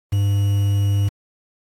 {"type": "tone with quantisation", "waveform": "triangle", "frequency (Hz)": 100.4, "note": "G2", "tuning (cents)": 42, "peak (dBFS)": -13, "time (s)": [0.12, 1.09], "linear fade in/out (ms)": 10, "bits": 6, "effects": ["AAC 64 kbps"]}